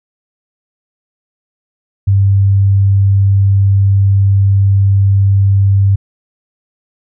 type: tone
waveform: sine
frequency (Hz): 98.5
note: G2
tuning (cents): +9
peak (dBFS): -6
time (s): 2.07-5.96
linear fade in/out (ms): 10
effects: none